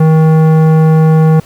sine tone with tanh clipping, 158.4 Hz, D#3, 31 cents sharp, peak -6 dBFS, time 0-1.4 s, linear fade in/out 5 ms, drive 15 dB, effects pink hiss -40 dBFS RMS until 1.45 s

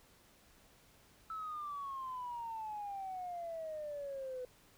sine exponential sweep, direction down, 1318.5 to 498.1 Hz, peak -39 dBFS, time 1.3-4.45 s, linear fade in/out 2 ms, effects tanh soft clip ceiling -35 dBFS + pink hiss -65 dBFS RMS until 4.77 s

